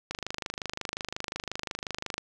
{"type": "click train", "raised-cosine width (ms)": 0.2, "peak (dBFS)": -15, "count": 54, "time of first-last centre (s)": [0.11, 2.18], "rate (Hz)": 25.6, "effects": []}